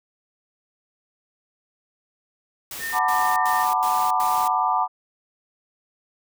white noise bursts, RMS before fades -34 dBFS, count 5, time 2.71-4.478 s, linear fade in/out 2 ms, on 280 ms, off 92 ms
sine tone, 1819 Hz, A#6, 43 cents flat, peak -27 dBFS, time 2.79-3.66 s, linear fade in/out 50 ms
sine chord, B minor seventh, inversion second, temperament just, 740.8 / 889 / 987.8 / 1185.3 Hz, F#5 / A5 / B5 / D6, +2 / +18 / 0 / +16 cents, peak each -24 dBFS, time 2.92-4.88 s, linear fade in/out 50 ms
effects none

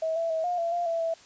sine tone with pitch steps, 643 / 664 / 643 / 711 / 675 / 696 / 666 / 659 Hz, E5 / E5 / E5 / F5 / E5 / F5 / E5 / E5, -43 / +12 / -43 / +31 / +41 / -6 / +18 / -1 cents, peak -25 dBFS, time 0.02-1.14 s, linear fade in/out 5 ms, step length 140 ms, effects white hiss -53 dBFS RMS until 1.25 s + resampled to 16000 Hz

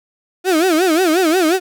35% pulse tone with vibrato, 342.9 Hz, F4, 32 cents flat, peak -10 dBFS, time 0.44-1.6 s, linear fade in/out 50 ms, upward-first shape sine, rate 5.6 Hz, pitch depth 190 cents each way, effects none

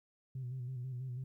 sine tone with vibrato, 126.9 Hz, B2, 47 cents sharp, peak -37 dBFS, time 0.35-1.24 s, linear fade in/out 5 ms, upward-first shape square, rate 6.1 Hz, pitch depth 54 cents each way, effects tanh soft clip ceiling -35 dBFS + 13-bit

